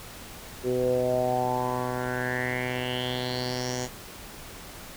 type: tone with low-pass filter sweep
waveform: 10% pulse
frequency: 125.4 Hz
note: B2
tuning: 27 cents sharp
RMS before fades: -28 dBFS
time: 0.63-3.89 s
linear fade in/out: 50 ms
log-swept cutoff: 400 to 6800 Hz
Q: 5.8
effects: pink hiss -43 dBFS RMS until 4.96 s